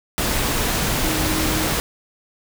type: tone in noise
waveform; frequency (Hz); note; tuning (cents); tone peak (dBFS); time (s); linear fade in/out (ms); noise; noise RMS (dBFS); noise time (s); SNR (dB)
sine; 313.2; D#4; +11; -25; 1.04-1.67; 0; pink; -21; 0.18-1.8; -7
effects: none